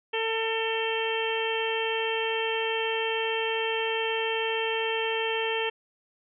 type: harmonic tone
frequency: 448.4 Hz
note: A4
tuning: 33 cents sharp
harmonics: 1 / 2 / 3 / 4 / 5 / 6 / 7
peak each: -29 / -33 / -41 / -35 / -38 / -33 / -34 dBFS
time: 0.13-5.7 s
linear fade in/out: 10 ms
effects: none